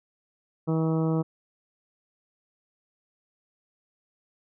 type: harmonic tone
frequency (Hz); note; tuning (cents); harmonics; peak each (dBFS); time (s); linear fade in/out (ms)
160.7; E3; -44; 1 / 2 / 3 / 4 / 5 / 6 / 7 / 8; -24 / -28 / -31 / -38 / -41 / -43 / -43 / -44; 0.67-1.23; 20
effects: none